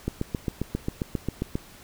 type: click train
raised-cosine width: 3 ms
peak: -13 dBFS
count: 12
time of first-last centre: 0.08-1.555 s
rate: 7.46 Hz
effects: pink hiss -49 dBFS RMS until 1.83 s

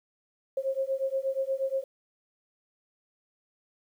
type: beating tone pair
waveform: sine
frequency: 532 / 540.4 Hz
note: C5 / C#5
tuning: +29 / -44 cents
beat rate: 8.4 Hz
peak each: -30 dBFS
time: 0.57-1.84 s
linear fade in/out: 5 ms
effects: 10-bit

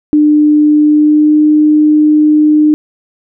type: tone with pitch glide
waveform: sine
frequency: 299.9 to 303.2 Hz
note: D4 to D#4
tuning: +36 to -45 cents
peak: -4 dBFS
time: 0.13-2.74 s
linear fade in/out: 0 ms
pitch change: +19 cents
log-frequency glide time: 0.85-1.38 s
effects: none

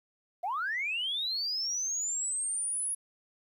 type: linear sweep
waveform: sine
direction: up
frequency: 659.3 to 10548 Hz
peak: -29 dBFS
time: 0.43-2.95 s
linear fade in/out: 10 ms
effects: tanh soft clip ceiling -25 dBFS + 11-bit

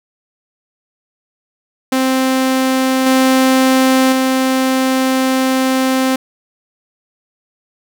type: tone with level steps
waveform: sawtooth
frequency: 261.6 Hz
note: C4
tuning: in tune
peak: -8 / -5 / -8 dBFS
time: 1.92-6.16 s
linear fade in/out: 5 ms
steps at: 3.06 / 4.12 s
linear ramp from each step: 5 ms
effects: none

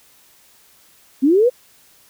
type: linear sweep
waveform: sine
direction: up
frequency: 250 to 518 Hz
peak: -10 dBFS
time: 1.22-1.5 s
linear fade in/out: 20 ms
effects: white hiss -52 dBFS RMS until 2.09 s

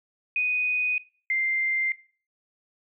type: tone pair in turn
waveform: sine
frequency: 2489 / 2093 Hz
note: D#7 / C7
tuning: 0 / 0 cents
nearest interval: minor third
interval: 300 cents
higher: first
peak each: -22 / -22 dBFS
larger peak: neither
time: 0.36-0.98 / 1.3-1.92 s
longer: neither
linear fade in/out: 2 ms
effects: noise-tail reverb RT60 0.4 s tail -19 dB re dry

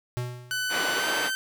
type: tone with exponential decay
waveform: square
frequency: 123.2 Hz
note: B2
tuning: 4 cents flat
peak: -26 dBFS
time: 0.17-0.77 s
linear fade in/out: 0 ms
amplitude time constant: 130 ms
type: tone with pitch glide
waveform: sawtooth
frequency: 1500 to 1542.2 Hz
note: F#6 to G6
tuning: +23 to -29 cents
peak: -23 dBFS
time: 0.51-1.35 s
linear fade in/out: 0 ms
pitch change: +48 cents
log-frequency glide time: 0.95-1.05 s
type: band-pass noise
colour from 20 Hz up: pink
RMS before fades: -30 dBFS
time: 0.69-1.31 s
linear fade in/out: 50 ms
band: 420 to 3600 Hz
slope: 12 dB/octave
effects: none

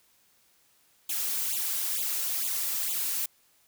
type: noise with flanger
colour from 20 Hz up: blue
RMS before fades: -30 dBFS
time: 1.09-3.26 s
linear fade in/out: 5 ms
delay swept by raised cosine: 0.27 to 3.67 ms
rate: 2.2 Hz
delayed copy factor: +1
effects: white hiss -65 dBFS RMS until 3.67 s

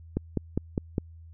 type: click train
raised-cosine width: 3 ms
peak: -13 dBFS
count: 5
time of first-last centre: 0.17-0.981 s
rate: 4.93 Hz
effects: added 82 Hz sine -45 dBFS peak until 1.33 s

